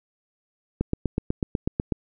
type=click train; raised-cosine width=3 ms; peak=-10 dBFS; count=10; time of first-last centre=0.81-1.922 s; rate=8.09 Hz; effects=none